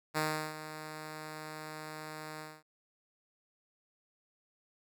5% pulse tone with ADSR envelope, 154.9 Hz, D#3, 7 cents flat, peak -18 dBFS, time 0.14-2.63 s, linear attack 33 ms, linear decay 360 ms, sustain -13 dB, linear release 230 ms, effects none

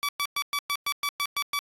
15% pulse tone bursts, 1148 Hz, D6, 40 cents flat, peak -19 dBFS, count 10, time 0.03-1.59 s, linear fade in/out 0 ms, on 57 ms, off 110 ms, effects AAC 48 kbps

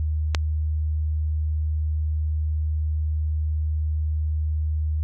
click, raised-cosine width 0.2 ms, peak -5 dBFS, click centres 0.348 s, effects added 77 Hz sine -21 dBFS peak until 5.03 s

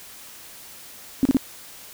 sine tone bursts, 267.2 Hz, C4, 36 cents sharp, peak -13 dBFS, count 3, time 1.23-1.369 s, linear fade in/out 0 ms, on 23 ms, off 35 ms, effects white hiss -43 dBFS RMS until 1.93 s

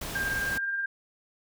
pink noise, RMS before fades -36 dBFS, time 0.01-0.58 s, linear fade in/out 5 ms
sine tone with tremolo, 1596 Hz, G6, 31 cents sharp, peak -26 dBFS, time 0.15-0.86 s, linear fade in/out 5 ms, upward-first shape sine, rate 19 Hz, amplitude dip 35%
effects none

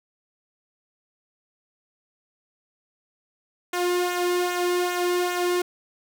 sawtooth tone with flanger, 355.8 Hz, F4, 32 cents sharp, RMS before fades -24 dBFS, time 3.73-5.62 s, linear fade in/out 5 ms, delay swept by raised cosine 0.2 to 1.6 ms, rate 2.5 Hz, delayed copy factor -0.55, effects none

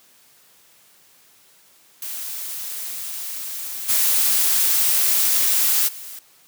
blue noise with level steps, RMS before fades -30 / -18 / -36 dBFS, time 2.02-6.19 s, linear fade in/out 2 ms, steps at 3.88 / 5.87 s, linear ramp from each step 20 ms, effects white hiss -54 dBFS RMS until 6.47 s + high-pass 100 Hz 12 dB/octave

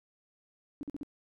sine tone bursts, 288.9 Hz, D4, 28 cents flat, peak -35 dBFS, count 4, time 0.81-1.032 s, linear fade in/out 0 ms, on 21 ms, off 46 ms, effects none

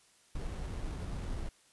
brown noise with sample-and-hold, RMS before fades -38 dBFS, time 0.35-1.49 s, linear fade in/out 5 ms, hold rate 4900 Hz, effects white hiss -65 dBFS RMS until 1.72 s + resampled to 24000 Hz

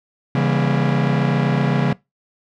45% pulse chord, C# diminished seventh, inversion none, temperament just, 138.59 / 166.31 / 199.57 / 239.5 Hz, C#3 / E3 / G3 / Bb3, 0 / +16 / +31 / +47 cents, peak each -18 / -22 / -24 / -24 dBFS, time 0.35-1.93 s, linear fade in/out 2 ms, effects noise-tail reverb RT60 0.2 s tail -22 dB re dry + low-pass 3000 Hz 12 dB/octave

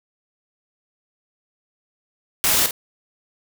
white noise with echo, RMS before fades -18 dBFS, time 2.44-2.66 s, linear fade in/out 0 ms, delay 49 ms, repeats 1, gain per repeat -9 dB, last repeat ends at 2.709 s, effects none

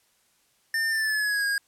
square tone with pitch glide, 1800 to 1631.6 Hz, A6 to G#6, +39 to -31 cents, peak -24 dBFS, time 0.74-1.58 s, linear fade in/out 2 ms, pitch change -170 cents, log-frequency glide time 0.9-1.46 s, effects white hiss -66 dBFS RMS until 1.67 s + low-pass 12000 Hz 12 dB/octave

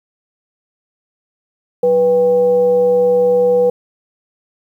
sine tone with frequency modulation, 491.1 Hz, B4, 10 cents flat, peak -9 dBFS, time 1.83-3.7 s, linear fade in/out 5 ms, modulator 304 Hz, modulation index 0.3, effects 8-bit

